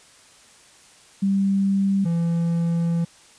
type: tone pair in turn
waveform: sine / triangle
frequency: 196 / 168.59 Hz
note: G3 / E3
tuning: 0 / +39 cents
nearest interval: minor third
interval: 261 cents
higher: first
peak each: -17 dBFS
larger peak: neither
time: 1.22-2.05 / 2.05-3.05 s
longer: second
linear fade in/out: 10 ms
effects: white hiss -51 dBFS RMS until 3.38 s + resampled to 22050 Hz